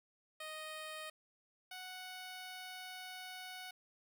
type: tone pair in turn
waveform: 10% pulse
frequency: 622.3 / 740 Hz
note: D#5 / F#5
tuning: 0 / 0 cents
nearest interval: minor third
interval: 300 cents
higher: second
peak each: -36 / -38 dBFS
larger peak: first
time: 0.4-1.1 / 1.71-3.71 s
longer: second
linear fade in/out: 5 ms
effects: none